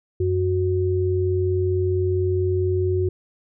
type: tone pair together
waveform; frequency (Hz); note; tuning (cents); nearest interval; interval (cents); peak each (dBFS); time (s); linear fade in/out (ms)
sine; 92.5 / 368; F#2 / F#4; 0 / -9; 2 octaves; 2391; -21; 0.2-3.09; 5
effects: none